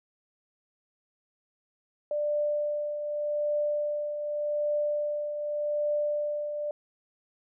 sine tone with tremolo, 592 Hz, D5, 14 cents sharp, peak -24 dBFS, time 2.11-6.71 s, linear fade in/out 2 ms, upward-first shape triangle, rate 0.85 Hz, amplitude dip 55%, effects none

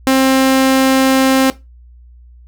sawtooth tone, 264.9 Hz, C4, 22 cents sharp, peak -5 dBFS, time 0.07-1.5 s, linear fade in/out 0 ms, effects noise-tail reverb RT60 0.2 s tail -17 dB re dry + added 60 Hz sine -38 dBFS peak until 2.47 s

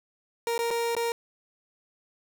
30% pulse tone with dropouts, 466.9 Hz, A#4, 3 cents sharp, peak -23 dBFS, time 0.47-1.12 s, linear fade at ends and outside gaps 1 ms, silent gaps 0.579-0.59 / 0.706-0.71 / 0.951-0.966 s, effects none

